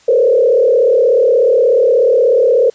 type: tone with frequency modulation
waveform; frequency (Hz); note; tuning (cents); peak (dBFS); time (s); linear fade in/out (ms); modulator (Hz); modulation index
sine; 493.9; B4; 0; -7; 0.08-2.7; 5; 36.6; 1.4
effects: white hiss -48 dBFS RMS until 2.74 s + resampled to 16000 Hz